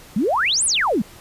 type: exponential two-way sweep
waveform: sine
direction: up then down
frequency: 181.4 to 10770 to 181.4 Hz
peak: -16 dBFS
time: 0.16-1.02 s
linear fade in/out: 5 ms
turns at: 0.65 s
effects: pink hiss -44 dBFS RMS until 1.2 s + resampled to 32000 Hz